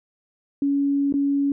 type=tone with dropouts; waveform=sine; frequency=280.9 Hz; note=C#4; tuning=23 cents sharp; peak=-18 dBFS; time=0.62-1.52 s; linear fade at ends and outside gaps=2 ms; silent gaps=1.125-1.139 s; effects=none